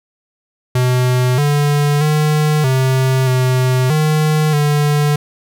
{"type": "tone with pitch steps", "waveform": "square", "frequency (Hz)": [126, 145.8, 152.1, 131.1, 128.1, 153.9, 147.3], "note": ["B2", "D3", "D#3", "C3", "C3", "D#3", "D3"], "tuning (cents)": [35, -12, -39, 4, -36, -19, 6], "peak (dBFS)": -12, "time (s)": [0.75, 5.16], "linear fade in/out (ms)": 5, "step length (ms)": 630, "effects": []}